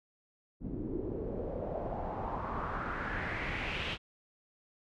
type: noise with low-pass filter sweep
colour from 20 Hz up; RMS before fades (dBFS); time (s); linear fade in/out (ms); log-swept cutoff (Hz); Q
pink; -37; 0.6-3.98; 50; 280 to 3100; 3.5
effects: none